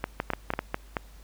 clicks, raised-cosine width 0.5 ms, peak -12 dBFS, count 9, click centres 0.041 / 0.201 / 0.303 / 0.335 / 0.504 / 0.537 / 0.591 / 0.744 / 0.968 s, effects added 50 Hz sine -47 dBFS peak until 1.23 s + pink hiss -57 dBFS RMS until 1.23 s

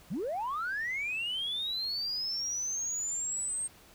sine linear sweep, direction up, 133.3 to 8500 Hz, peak -30 dBFS, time 0.1-3.68 s, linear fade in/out 20 ms, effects tanh soft clip ceiling -28 dBFS + pink hiss -57 dBFS RMS until 3.94 s

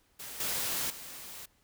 white noise with level steps, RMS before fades -43 / -33 / -45 dBFS, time 0.19-1.46 s, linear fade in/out 10 ms, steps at 0.4 / 0.9 s, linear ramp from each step 2 ms, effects pink hiss -69 dBFS RMS until 1.63 s

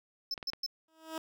triangle tone bursts, 5274 Hz, E8, in tune, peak -31 dBFS, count 3, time 0.31-0.663 s, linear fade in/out 2 ms, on 31 ms, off 130 ms
clicks, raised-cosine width 0.3 ms, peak -24 dBFS, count 3, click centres 0.378 / 0.428 / 0.534 s
15% pulse tone with exponential growth, 320 Hz, D#4, 49 cents sharp, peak -28 dBFS, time 0.88-1.18 s, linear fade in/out 2 ms, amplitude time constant 65 ms
effects none

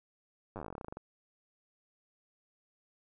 slowing click train, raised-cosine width 1 ms, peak -28 dBFS, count 19, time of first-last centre 0.56-0.97 s, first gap 9 ms, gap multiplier 1.1, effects none

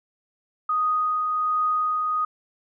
sine tone with tremolo, 1244.5 Hz, D#6, in tune, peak -19 dBFS, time 0.69-2.25 s, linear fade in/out 5 ms, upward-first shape triangle, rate 1.3 Hz, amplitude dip 30%, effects none

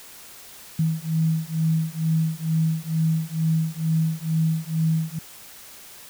sine beating tone pair, 159.6 / 161.8 Hz, D#3 / E3, +44 / -32 cents, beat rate 2.2 Hz, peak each -23 dBFS, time 0.79-5.19 s, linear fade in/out 5 ms, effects white hiss -44 dBFS RMS until 6.09 s

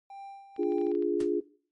triangle tone with tremolo, 790 Hz, G5, 13 cents sharp, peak -38 dBFS, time 0.1-0.92 s, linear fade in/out 2 ms, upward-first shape sine, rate 1.9 Hz, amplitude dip 70%
clicks, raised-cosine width 0.3 ms, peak -37 dBFS, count 9, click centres 0.564 / 0.632 / 0.721 / 0.783 / 0.814 / 0.868 / 0.916 / 0.951 / 1.024 s
sine chord, D diminished, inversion none, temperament equal, 293.7 / 349.2 / 415.3 Hz, D4 / F4 / Ab4, 0 / 0 / 0 cents, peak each -31 / -28 / -29 dBFS, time 0.58-1.41 s, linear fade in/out 20 ms
pink noise with exponential decay, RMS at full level -39 dBFS, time 1.2-1.31 s, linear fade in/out 5 ms, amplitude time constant 23 ms
effects noise-tail reverb RT60 0.5 s tail -20 dB re dry + MP3 48 kbps

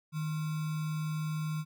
sine tone with sample-and-hold, 155.56 Hz, D#3, in tune, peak -31 dBFS, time 0.12-1.65 s, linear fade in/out 50 ms, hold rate 1225 Hz, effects none

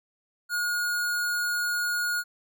square tone, 1439 Hz, F#6, 49 cents flat, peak -26 dBFS, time 0.49-2.24 s, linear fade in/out 50 ms, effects none

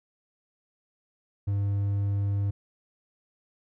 triangle tone, 100.3 Hz, G2, 40 cents sharp, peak -22 dBFS, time 1.47-2.51 s, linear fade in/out 10 ms, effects none

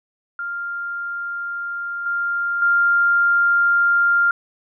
sine tone with level steps, 1396.9 Hz, F6, in tune, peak -24 / -19 / -13 dBFS, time 0.39-4.31 s, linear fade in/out 2 ms, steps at 2.06 / 2.62 s, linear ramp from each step 2 ms, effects none

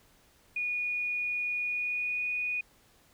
sine tone with pitch glide, 2453 to 2470 Hz, D#7 to D#7, -25 to -13 cents, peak -29 dBFS, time 0.56-2.61 s, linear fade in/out 5 ms, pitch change +12 cents, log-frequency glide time 1.62-2.28 s, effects pink hiss -63 dBFS RMS until 3.13 s

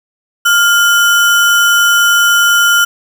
sine tone with sample-and-hold, 1403 Hz, F6, 8 cents sharp, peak -6 dBFS, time 0.45-2.85 s, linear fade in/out 10 ms, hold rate 4410 Hz, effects none

